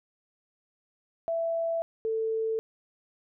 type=tone pair in turn; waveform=sine; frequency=664 / 444.7 Hz; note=E5 / A4; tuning=+12 / +18 cents; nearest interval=perfect fifth; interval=694 cents; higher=first; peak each=-26 dBFS; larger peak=neither; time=1.28-1.82 / 2.05-2.59 s; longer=neither; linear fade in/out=0 ms; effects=none